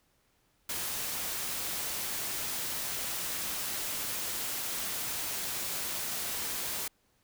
white noise, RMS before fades -35 dBFS, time 0.69-6.88 s, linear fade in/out 5 ms, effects pink hiss -71 dBFS RMS until 7.23 s

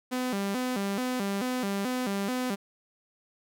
sawtooth tone with vibrato, 223.9 Hz, A3, 30 cents sharp, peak -24 dBFS, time 0.11-2.56 s, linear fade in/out 20 ms, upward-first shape square, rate 2.3 Hz, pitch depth 210 cents each way, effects none

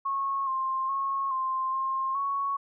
sine tone with pitch steps, 1095 / 1056 / 1092 / 1050 / 1063 / 1111 Hz, C#6 / C6 / C#6 / C6 / C6 / C#6, -22 / +16 / -26 / +6 / +27 / +4 cents, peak -26 dBFS, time 0.05-2.57 s, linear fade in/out 10 ms, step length 420 ms, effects none

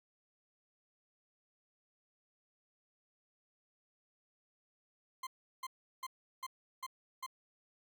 40% pulse tone bursts, 1044 Hz, C6, 4 cents flat, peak -39 dBFS, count 6, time 5.23-7.264 s, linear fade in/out 5 ms, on 39 ms, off 360 ms, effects none

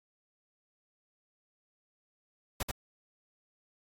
pink noise with echo, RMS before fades -33 dBFS, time 2.6-2.63 s, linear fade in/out 5 ms, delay 84 ms, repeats 1, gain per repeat -2 dB, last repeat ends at 2.714 s, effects AAC 48 kbps

